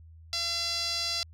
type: tone with band-pass filter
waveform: sawtooth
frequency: 680 Hz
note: F5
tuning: 46 cents flat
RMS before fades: -31 dBFS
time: 0.33-1.23 s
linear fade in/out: 0 ms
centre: 4700 Hz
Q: 4.2
effects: added 81 Hz sine -48 dBFS peak until 1.33 s